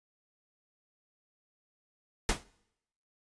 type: noise with exponential decay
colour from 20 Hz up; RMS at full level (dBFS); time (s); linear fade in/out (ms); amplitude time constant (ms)
pink; -24; 2.29-2.44; 1; 32
effects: noise-tail reverb RT60 0.8 s tail -23 dB re dry + resampled to 22050 Hz